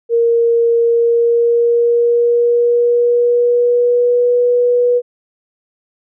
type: tone with pitch glide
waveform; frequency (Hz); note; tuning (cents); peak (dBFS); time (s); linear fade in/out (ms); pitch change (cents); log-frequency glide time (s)
sine; 466.2 to 487.4; A#4 to B4; 0 to -23; -9; 0.09-5.02; 50; +77; 0.8-4.34
effects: none